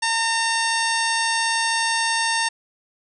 harmonic tone, 911 Hz, A#5, 40 cents flat, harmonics 1 / 2 / 3 / 4 / 5 / 6 / 7 / 9 / 10, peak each -24 / -24 / -29 / -30 / -30 / -29 / -33 / -32 / -33 dBFS, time 0.02-2.49 s, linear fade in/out 10 ms, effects none

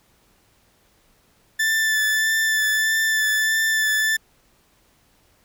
40% pulse tone with vibrato, 1760 Hz, A6, in tune, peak -17 dBFS, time 1.59-4.17 s, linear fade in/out 10 ms, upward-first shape sine, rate 1.6 Hz, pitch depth 16 cents each way, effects pink hiss -60 dBFS RMS until 5.44 s

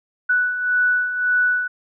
sine beating tone pair, 1480 / 1481.8 Hz, F#6 / F#6, 0 / +2 cents, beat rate 1.8 Hz, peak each -24 / -17 dBFS, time 0.29-1.68 s, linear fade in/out 10 ms, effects none

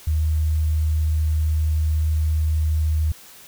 sine tone, 77.78 Hz, D#2, in tune, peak -17 dBFS, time 0.07-3.12 s, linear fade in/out 5 ms, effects white hiss -45 dBFS RMS until 3.47 s

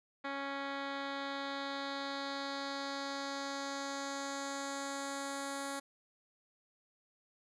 10% pulse tone with low-pass filter sweep, 277.2 Hz, C#4, in tune, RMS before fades -40 dBFS, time 0.24-5.8 s, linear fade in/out 10 ms, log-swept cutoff 2700 to 9500 Hz, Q 2.1, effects none

